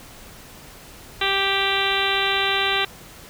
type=harmonic tone; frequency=392 Hz; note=G4; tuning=in tune; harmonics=1 / 2 / 3 / 4 / 5 / 6 / 7 / 8 / 9 / 10; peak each=-28 / -28 / -28 / -28 / -28 / -28 / -28 / -28 / -28 / -28 dBFS; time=1.21-2.85 s; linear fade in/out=5 ms; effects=pink hiss -43 dBFS RMS until 3.29 s